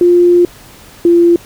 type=tone pair in turn; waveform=sine; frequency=351.2 / 343.2 Hz; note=F4 / F4; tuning=+10 / -30 cents; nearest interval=unison; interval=40 cents; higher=first; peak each=-4 dBFS; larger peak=neither; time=0.01-0.45 / 1.05-1.36 s; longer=first; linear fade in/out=2 ms; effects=pink hiss -38 dBFS RMS until 1.45 s